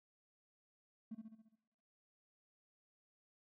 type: tone with echo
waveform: triangle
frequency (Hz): 221.7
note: A3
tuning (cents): +13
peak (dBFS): -39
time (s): 1.11-1.15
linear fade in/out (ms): 10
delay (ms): 68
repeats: 6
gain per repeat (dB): -5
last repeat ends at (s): 1.558
effects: noise-tail reverb RT60 0.8 s tail -17 dB re dry + tanh soft clip ceiling -41 dBFS